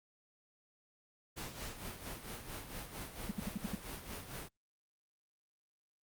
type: noise with tremolo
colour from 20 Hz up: pink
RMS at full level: -43 dBFS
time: 1.36-4.49 s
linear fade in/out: 20 ms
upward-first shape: sine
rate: 4.4 Hz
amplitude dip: 60%
type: tone bursts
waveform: sine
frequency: 200 Hz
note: G3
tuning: 35 cents sharp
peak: -33 dBFS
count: 6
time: 3.29-3.752 s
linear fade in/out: 5 ms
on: 22 ms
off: 66 ms
effects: Opus 48 kbps